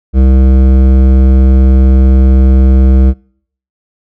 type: tone with hard clipping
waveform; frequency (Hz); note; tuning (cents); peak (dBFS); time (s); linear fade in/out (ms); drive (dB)
triangle; 65.41; C2; 0; -5; 0.13-3.14; 50; 17
effects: noise-tail reverb RT60 0.6 s tail -25 dB re dry